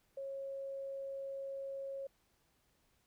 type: tone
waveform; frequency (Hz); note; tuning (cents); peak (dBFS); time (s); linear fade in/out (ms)
sine; 546; C#5; -26; -40; 0.17-2.07; 5
effects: pink hiss -75 dBFS RMS until 3.06 s